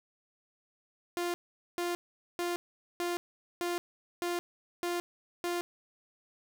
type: tone bursts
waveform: sawtooth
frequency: 349.2 Hz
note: F4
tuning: in tune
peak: -27 dBFS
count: 8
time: 1.17-5.61 s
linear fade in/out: 0 ms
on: 170 ms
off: 440 ms
effects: none